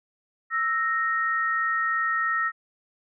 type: tone pair together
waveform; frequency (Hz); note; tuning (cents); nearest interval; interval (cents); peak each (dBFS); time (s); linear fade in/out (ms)
sine; 1318.5 / 1861.5; E6 / A#6; 0 / -3; tritone; 597; -25; 0.5-2.52; 50
effects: none